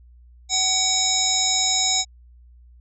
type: harmonic tone with a mistuned harmonic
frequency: 755 Hz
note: F#5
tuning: 35 cents sharp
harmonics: 1 / 3 / 5 / 7 / 9 / 10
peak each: -29 / -31 / -23 / -25 / -22 / -29 dBFS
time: 0.49-2.05 s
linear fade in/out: 50 ms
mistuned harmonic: 5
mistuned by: +20 cents
effects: added 60 Hz sine -46 dBFS peak until 2.8 s